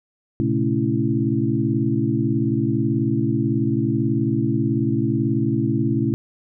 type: tone cluster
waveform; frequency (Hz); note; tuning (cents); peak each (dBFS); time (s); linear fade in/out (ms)
sine; 116.2 / 134.5 / 218.5 / 279.3 / 331.2; A#2 / C3 / A3 / C#4 / E4; -5 / +48 / -12 / +13 / +8; -24; 0.4-6.14; 0
effects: none